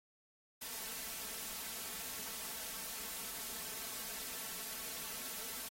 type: noise with comb filter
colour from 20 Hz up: white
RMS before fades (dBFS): -44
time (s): 0.61-5.69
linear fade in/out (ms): 10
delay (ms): 4.5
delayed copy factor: +0.7
effects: AAC 48 kbps